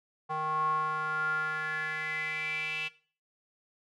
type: tone with band-pass filter sweep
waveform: square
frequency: 155.56 Hz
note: D#3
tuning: in tune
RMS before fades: -33 dBFS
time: 0.29-2.89 s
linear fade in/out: 20 ms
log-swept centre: 930 to 2700 Hz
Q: 7.8
effects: noise-tail reverb RT60 0.4 s tail -17 dB re dry